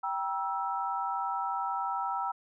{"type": "chord", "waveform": "sine", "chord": "E diminished", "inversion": "first", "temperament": "equal with one note detuned", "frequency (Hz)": [784, 955.2, 1318.5], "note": ["G5", "Bb5", "E6"], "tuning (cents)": [0, 42, 0], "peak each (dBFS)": -34, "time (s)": [0.03, 2.32], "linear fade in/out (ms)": 10, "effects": []}